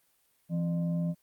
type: tone with frequency modulation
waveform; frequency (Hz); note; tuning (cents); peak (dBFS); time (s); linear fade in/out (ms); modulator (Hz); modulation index
sine; 169.6; E3; +50; -27; 0.49-1.15; 50; 434; 0.39
effects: white hiss -70 dBFS RMS until 1.22 s + Opus 32 kbps